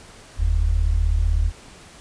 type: tone pair together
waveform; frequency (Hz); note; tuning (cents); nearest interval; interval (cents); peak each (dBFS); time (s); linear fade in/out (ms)
sine; 41.91 / 77.78; E1 / D#2; +29 / 0; major seventh; 1071; -18 / -20; 0.37-1.52; 50
effects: pink hiss -45 dBFS RMS until 2 s + resampled to 22050 Hz